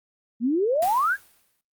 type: exponential sweep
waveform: sine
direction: up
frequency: 220.4 to 1708 Hz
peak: -19 dBFS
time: 0.4-1.17 s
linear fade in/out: 50 ms
type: noise with exponential decay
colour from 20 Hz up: white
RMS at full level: -33 dBFS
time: 0.82-1.61 s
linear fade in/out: 2 ms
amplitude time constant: 170 ms
effects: noise-tail reverb RT60 0.2 s tail -18 dB re dry + Opus 48 kbps